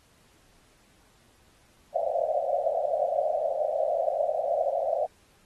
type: band-pass noise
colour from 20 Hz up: pink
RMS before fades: -27 dBFS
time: 1.94-5.07 s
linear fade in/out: 20 ms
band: 540 to 720 Hz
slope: 96 dB/octave
effects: pink hiss -62 dBFS RMS until 5.45 s + AAC 32 kbps